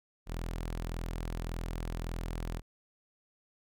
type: tone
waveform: sawtooth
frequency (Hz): 41.76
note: E1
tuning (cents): +23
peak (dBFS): -31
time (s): 0.26-2.62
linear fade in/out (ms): 50
effects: none